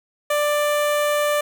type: tone with notch filter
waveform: sawtooth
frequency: 590 Hz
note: D5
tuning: 8 cents sharp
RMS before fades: -20 dBFS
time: 0.3-1.41 s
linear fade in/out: 5 ms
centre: 4900 Hz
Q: 1.6
effects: none